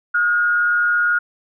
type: tone with frequency modulation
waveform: sine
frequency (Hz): 1433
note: F6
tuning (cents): +44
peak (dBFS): -14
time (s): 0.14-1.19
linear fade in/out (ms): 10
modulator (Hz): 148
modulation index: 0.39
effects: none